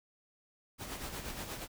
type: noise with tremolo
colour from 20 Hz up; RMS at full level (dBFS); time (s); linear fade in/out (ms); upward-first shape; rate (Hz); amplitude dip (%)
pink; -40; 0.78-1.68; 50; sine; 8.4; 50
effects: none